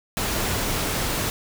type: noise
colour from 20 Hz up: pink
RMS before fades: -25 dBFS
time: 0.17-1.3 s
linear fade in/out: 0 ms
effects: none